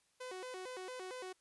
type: tone with vibrato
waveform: sawtooth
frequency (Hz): 433.6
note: A4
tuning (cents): -25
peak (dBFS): -40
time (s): 0.2-1.33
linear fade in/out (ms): 10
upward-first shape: square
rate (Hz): 4.4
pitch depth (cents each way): 270
effects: white hiss -75 dBFS RMS until 1.4 s + resampled to 24000 Hz